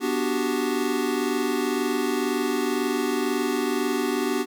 square chord, G major seventh, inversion first, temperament equal, 246.9 / 293.7 / 370 / 392 Hz, B3 / D4 / F#4 / G4, 0 / 0 / 0 / 0 cents, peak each -29 dBFS, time 0-4.46 s, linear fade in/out 50 ms, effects none

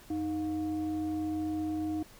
sine tone with frequency modulation, 311 Hz, D#4, 1 cent flat, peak -30 dBFS, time 0.1-2.03 s, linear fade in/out 5 ms, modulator 400 Hz, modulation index 0.43, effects pink hiss -55 dBFS RMS until 2.19 s

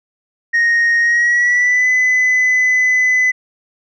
sine tone with pitch glide, 1864.7 to 2010 Hz, A#6 to B6, 0 to +30 cents, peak -8 dBFS, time 0.53-3.32 s, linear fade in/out 20 ms, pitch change +130 cents, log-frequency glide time 1-1.88 s, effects tanh soft clip ceiling -9 dBFS

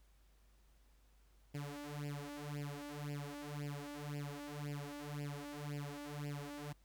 sawtooth tone with flanger, 145.3 Hz, D3, 18 cents flat, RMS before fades -45 dBFS, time 1.54-6.73 s, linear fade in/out 10 ms, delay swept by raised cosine 0.39 to 3.49 ms, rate 1.9 Hz, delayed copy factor +1, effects added 50 Hz sine -65 dBFS peak until 6.84 s + pink hiss -75 dBFS RMS until 6.84 s

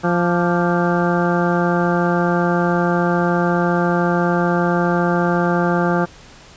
harmonic tone with a mistuned harmonic, 174.61 Hz, F3, in tune, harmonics 1 / 2 / 3 / 4 / 5 / 7 / 8 / 9, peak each -18 / -21 / -23 / -24 / -25 / -26 / -27 / -28 dBFS, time 0.03-6.06 s, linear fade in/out 20 ms, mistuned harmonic 7, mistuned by -62 cents, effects pink hiss -43 dBFS RMS until 6.56 s + resampled to 16000 Hz

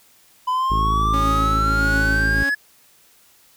triangle exponential sweep, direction up, 1001 to 1707 Hz, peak -16 dBFS, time 0.47-2.55 s, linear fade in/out 10 ms
harmonic tone, 54 Hz, A1, 32 cents flat, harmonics 1 / 2 / 3 / 4 / 5 / 6 / 7 / 8, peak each -21 / -27 / -31 / -33 / -35 / -37 / -38 / -39 dBFS, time 0.7-2.44 s, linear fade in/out 10 ms
sawtooth tone with tremolo, 277.2 Hz, C#4, in tune, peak -20 dBFS, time 1.13-2.5 s, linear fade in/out 10 ms, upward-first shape triangle, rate 1.5 Hz, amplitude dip 60%
effects white hiss -54 dBFS RMS until 3.56 s

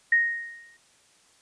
sine tone with exponential decay, 1864.7 Hz, A#6, in tune, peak -15 dBFS, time 0.12-0.77 s, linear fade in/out 5 ms, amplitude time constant 140 ms, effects white hiss -60 dBFS RMS until 1.41 s + resampled to 22050 Hz

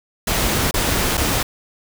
pink noise with dropouts, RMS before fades -19 dBFS, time 0.27-1.43 s, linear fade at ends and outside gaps 5 ms, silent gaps 0.711-0.74 / 1.172-1.176 s, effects none

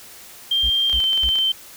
sine tone with pitch glide, 3179 to 3106 Hz, G7 to G7, +24 to -17 cents, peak -16 dBFS, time 0.51-1.52 s, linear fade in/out 5 ms, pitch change -41 cents, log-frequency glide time 0.91-1 s
triangle tone bursts, 59.4 Hz, A#1, 33 cents sharp, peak -21 dBFS, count 3, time 0.63-1.297 s, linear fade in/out 10 ms, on 69 ms, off 230 ms
clicks, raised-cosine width 0.2 ms, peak -16 dBFS, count 10, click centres 0.897 / 0.929 / 1.003 / 1.04 / 1.131 / 1.176 / 1.234 / 1.289 / 1.356 / 1.387 s
effects white hiss -42 dBFS RMS until 1.76 s

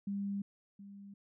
sine tone with echo, 199.8 Hz, G3, 33 cents sharp, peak -34 dBFS, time 0.07-0.42 s, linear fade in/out 5 ms, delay 720 ms, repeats 1, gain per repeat -14 dB, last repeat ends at 1.14 s, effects none

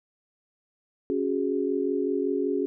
sine chord, C# suspended fourth, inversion none, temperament equal, 277.2 / 370 / 415.3 Hz, C#4 / F#4 / G#4, 0 / 0 / 0 cents, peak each -28 dBFS, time 1.1-2.66 s, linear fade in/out 0 ms, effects none

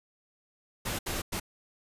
pink noise bursts at uneven times, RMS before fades -33 dBFS, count 3, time 0.85-0.99 / 1.06-1.22 / 1.32-1.4 s, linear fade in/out 10 ms, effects resampled to 32000 Hz

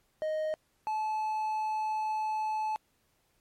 triangle tone pair in turn, 622.3 / 864.9 Hz, D#5 / A5, 0 / -30 cents, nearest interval tritone, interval 570 cents, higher second, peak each -27 dBFS, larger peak neither, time 0.22-0.54 / 0.87-2.76 s, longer second, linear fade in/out 0 ms, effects pink hiss -72 dBFS RMS until 3.4 s + MP3 64 kbps

